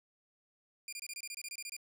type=tone bursts; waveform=15% pulse; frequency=2400 Hz; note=D7; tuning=37 cents sharp; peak=-34 dBFS; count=13; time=0.88-1.766 s; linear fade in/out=2 ms; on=46 ms; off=24 ms; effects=none